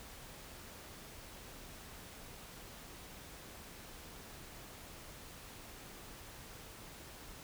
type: silence
effects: pink hiss -52 dBFS RMS until 7.43 s